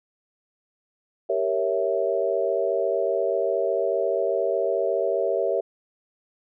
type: chord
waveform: sine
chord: G diminished seventh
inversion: none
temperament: equal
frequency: 392 / 466.2 / 554.4 / 659.3 Hz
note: G4 / Bb4 / Db5 / Fb5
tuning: 0 / 0 / 0 / 0 cents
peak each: -27 / -27 / -26 / -26 dBFS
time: 1.29-5.61 s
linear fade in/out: 10 ms
effects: none